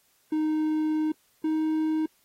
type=tone pair in turn; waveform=triangle; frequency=310 / 313.6 Hz; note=D#4 / D#4; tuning=-6 / +14 cents; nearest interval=unison; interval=20 cents; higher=second; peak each=-21 dBFS; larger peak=neither; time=0.32-1.12 / 1.44-2.06 s; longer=first; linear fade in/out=5 ms; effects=white hiss -66 dBFS RMS until 2.24 s + AAC 48 kbps